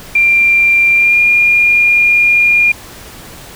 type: tone with pitch glide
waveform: sine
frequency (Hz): 2376 to 2415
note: D7 to D7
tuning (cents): +20 to +48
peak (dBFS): -6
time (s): 0.15-2.72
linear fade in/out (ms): 5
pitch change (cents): +28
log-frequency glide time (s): 0.94-1.19
effects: pink hiss -33 dBFS RMS until 3.55 s